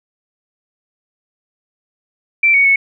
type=tone with pitch steps; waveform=sine; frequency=2342 / 2233 / 2206 Hz; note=D7 / C#7 / C#7; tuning=-5 / +12 / -9 cents; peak=-8 dBFS; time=2.43-2.76 s; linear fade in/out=5 ms; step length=110 ms; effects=none